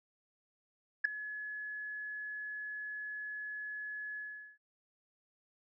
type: tone with ADSR envelope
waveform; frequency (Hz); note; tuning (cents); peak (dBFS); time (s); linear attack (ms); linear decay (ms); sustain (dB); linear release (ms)
sine; 1700; G#6; +40; -20; 1.04-4.58; 12; 3; -19; 410
effects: tanh soft clip ceiling -19 dBFS